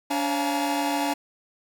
45% pulse tone cluster, 287.3 / 541 / 691 / 849 / 937 Hz, D4 / C#5 / F5 / G#5 / A#5, -38 / -42 / -19 / +38 / +9 cents, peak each -27 / -36 / -31 / -29 / -32 dBFS, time 0.1-1.14 s, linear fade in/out 10 ms, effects none

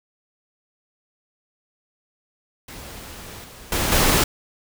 pink noise with level steps, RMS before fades -38 / -42 / -22 / -17 dBFS, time 2.68-4.24 s, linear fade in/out 5 ms, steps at 3.44 / 3.72 / 3.92 s, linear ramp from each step 2 ms, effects none

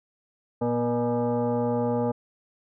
sine tone with frequency modulation, 118.5 Hz, A#2, 29 cents sharp, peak -22 dBFS, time 0.61-2.12 s, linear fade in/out 10 ms, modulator 360 Hz, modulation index 1.8, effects none

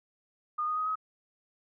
sine tone with pitch steps, 1223 / 1238.6 / 1254.5 / 1270.5 Hz, D#6 / D#6 / D#6 / D#6, -30 / -8 / +14 / +36 cents, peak -28 dBFS, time 0.58-0.956 s, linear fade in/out 10 ms, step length 94 ms, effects none

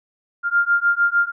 sine beating tone pair, 1396.9 / 1403.5 Hz, F6 / F6, 0 / +8 cents, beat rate 6.6 Hz, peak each -18 dBFS, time 0.43-1.32 s, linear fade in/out 50 ms, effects none

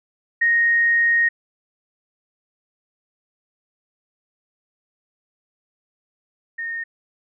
sine tone pair in turn, 1864.7 / 1841.2 Hz, A#6 / A#6, 0 / -22 cents, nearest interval unison, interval 22 cents, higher first, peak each -14 / -25 dBFS, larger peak first, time 0.41-1.29 / 6.58-6.84 s, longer first, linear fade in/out 10 ms, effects none

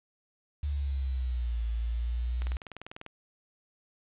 sine linear two-way sweep, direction down then up, 73.42 to 55.9 to 62.1 Hz, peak -28 dBFS, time 0.63-2.57 s, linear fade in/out 5 ms, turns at 1.66 s
click train, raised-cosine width 0.3 ms, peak -25 dBFS, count 14, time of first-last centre 2.42-3.064 s, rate 20.2 Hz
effects resampled to 8000 Hz + 9-bit

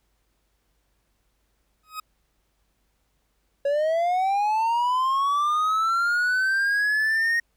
40% pulse tone with exponential growth, 1262 Hz, D#6, 24 cents sharp, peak -27 dBFS, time 1.83-2 s, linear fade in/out 5 ms, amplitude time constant 36 ms
triangle linear sweep, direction up, 554.4 to 1870 Hz, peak -18 dBFS, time 3.65-7.4 s, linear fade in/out 5 ms
effects added 50 Hz sine -70 dBFS peak until 7.56 s + pink hiss -72 dBFS RMS until 7.56 s

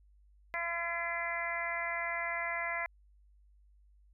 harmonic tone, 339.8 Hz, F4, 47 cents flat, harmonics 2 / 3 / 4 / 5 / 6 / 7, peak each -40 / -41 / -44 / -41 / -36 / -45 dBFS, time 0.54-2.86 s, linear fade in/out 0 ms, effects added 50 Hz sine -60 dBFS peak until 4.13 s

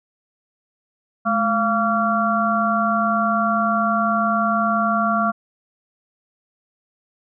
harmonic tone with a mistuned harmonic, 229.3 Hz, A#3, 28 cents flat, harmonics 1 / 3 / 5 / 6, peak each -22 / -22 / -22 / -22 dBFS, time 1.25-5.32 s, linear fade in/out 20 ms, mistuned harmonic 1, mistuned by -120 cents, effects none

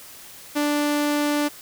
sawtooth tone, 293.7 Hz, D4, in tune, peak -16 dBFS, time 0.55-1.49 s, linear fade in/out 20 ms, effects white hiss -43 dBFS RMS until 1.61 s

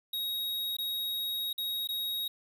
square tone with dropouts, 3783 Hz, A#7, 25 cents sharp, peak -32 dBFS, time 0.13-2.28 s, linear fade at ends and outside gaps 5 ms, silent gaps 0.768-0.785 / 1.53-1.579 / 1.874-1.888 s, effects none

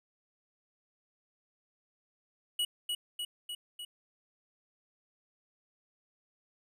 square tone with echo, 2918 Hz, F#7, 25 cents flat, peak -29 dBFS, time 2.59-2.65 s, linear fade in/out 5 ms, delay 300 ms, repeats 4, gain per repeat -3 dB, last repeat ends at 3.85 s, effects none

